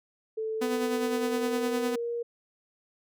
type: tone with pitch glide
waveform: sine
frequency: 440 to 471.6 Hz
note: A4 to A#4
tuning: 0 to +20 cents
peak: -29 dBFS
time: 0.37-2.23 s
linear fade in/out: 10 ms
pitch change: +120 cents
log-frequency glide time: 0.56-2.1 s
type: tone with tremolo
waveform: sawtooth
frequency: 250 Hz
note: B3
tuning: 21 cents sharp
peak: -23 dBFS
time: 0.61-1.96 s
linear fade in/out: 10 ms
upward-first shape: sine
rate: 9.8 Hz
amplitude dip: 45%
effects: none